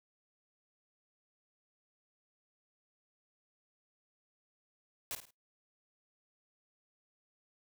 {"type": "noise with echo", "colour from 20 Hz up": "white", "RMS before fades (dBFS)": -39, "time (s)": [5.11, 5.15], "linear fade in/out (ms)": 0, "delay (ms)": 52, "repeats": 3, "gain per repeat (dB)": -9, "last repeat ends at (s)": 5.306, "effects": ["noise-tail reverb RT60 0.2 s tail -24 dB re dry"]}